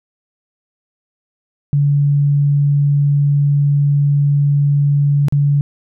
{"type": "tone with dropouts", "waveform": "sine", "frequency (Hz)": 143.3, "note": "D3", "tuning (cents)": -42, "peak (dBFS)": -10, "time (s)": [1.73, 5.61], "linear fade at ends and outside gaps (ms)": 0, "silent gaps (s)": [5.284, 5.324], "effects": []}